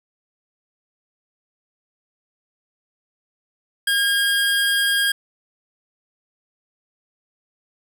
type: tone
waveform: 25% pulse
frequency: 1621 Hz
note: G#6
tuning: 42 cents flat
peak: -13 dBFS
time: 3.87-5.12 s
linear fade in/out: 5 ms
effects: none